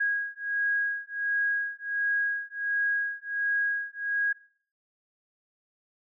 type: beating tone pair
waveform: sine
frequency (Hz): 1644 / 1645.4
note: G#6 / G#6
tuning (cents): -18 / -17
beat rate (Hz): 1.4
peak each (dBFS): -29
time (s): 0-4.33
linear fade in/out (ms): 10
effects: noise-tail reverb RT60 0.5 s tail -19 dB re dry